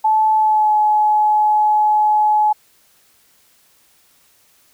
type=tone with pitch glide; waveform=sine; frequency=868 to 849.2 Hz; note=A5 to G#5; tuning=-24 to +38 cents; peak=-11 dBFS; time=0.04-2.53 s; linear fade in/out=10 ms; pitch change=-38 cents; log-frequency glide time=0.35-0.75 s; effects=white hiss -55 dBFS RMS until 4.73 s